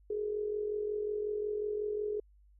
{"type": "tone with amplitude modulation", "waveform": "sine", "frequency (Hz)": 419.7, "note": "G#4", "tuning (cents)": 18, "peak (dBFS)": -29, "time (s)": [0.1, 2.2], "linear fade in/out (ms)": 5, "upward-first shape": "sine", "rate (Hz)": 45.5, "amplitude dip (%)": 60, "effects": ["added 50 Hz sine -59 dBFS peak until 2.59 s"]}